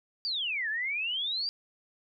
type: exponential two-way sweep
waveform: sine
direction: down then up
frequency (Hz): 4800 to 1682 to 4800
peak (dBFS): -29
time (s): 0.25-1.49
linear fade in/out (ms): 0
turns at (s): 0.69
effects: none